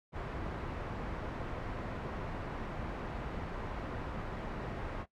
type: low-pass noise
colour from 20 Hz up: pink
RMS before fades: -40 dBFS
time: 0.12-5.06 s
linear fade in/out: 50 ms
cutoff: 1500 Hz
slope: 12 dB/octave
effects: noise-tail reverb RT60 0.1 s tail -17 dB re dry